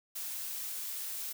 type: noise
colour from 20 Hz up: blue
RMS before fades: -39 dBFS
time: 0.15-1.33 s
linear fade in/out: 10 ms
effects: none

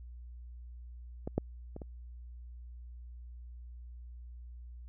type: clicks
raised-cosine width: 2 ms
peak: -23 / -15 / -29 / -30 dBFS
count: 4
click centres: 1.275 / 1.38 / 1.764 / 1.818 s
effects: added 60 Hz sine -45 dBFS peak until 4.88 s

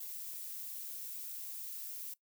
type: noise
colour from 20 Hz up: violet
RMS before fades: -44 dBFS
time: 0-2.14 s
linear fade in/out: 5 ms
effects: noise-tail reverb RT60 0.1 s tail -19 dB re dry

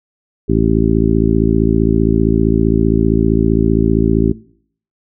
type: harmonic tone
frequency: 55.3 Hz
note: A1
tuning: 9 cents sharp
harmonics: 1 / 2 / 3 / 4 / 5 / 6 / 7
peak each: -18 / -18 / -18 / -18 / -18 / -18 / -18 dBFS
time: 0.48-4.33 s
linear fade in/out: 20 ms
effects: noise-tail reverb RT60 0.6 s tail -21 dB re dry

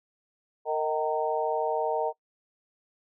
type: harmonic tone with a mistuned harmonic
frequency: 153.5 Hz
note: D#3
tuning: 23 cents flat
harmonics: 3 / 4 / 5 / 6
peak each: -29 / -30 / -31 / -32 dBFS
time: 0.65-2.13 s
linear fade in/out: 50 ms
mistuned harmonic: 4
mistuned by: +35 cents
effects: noise-tail reverb RT60 0.1 s tail -22 dB re dry

